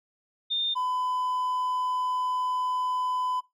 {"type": "tone pair in turn", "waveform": ["sine", "triangle"], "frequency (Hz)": [3625, 1006.1], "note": ["A#7", "B5"], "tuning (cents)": [-49, 32], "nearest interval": "octave + minor seventh", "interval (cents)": 2219, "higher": "first", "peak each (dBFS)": -24, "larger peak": "neither", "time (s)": [[0.5, 0.75], [0.75, 3.41]], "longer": "second", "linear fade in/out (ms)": 20, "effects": ["noise-tail reverb RT60 0.2 s tail -20 dB re dry"]}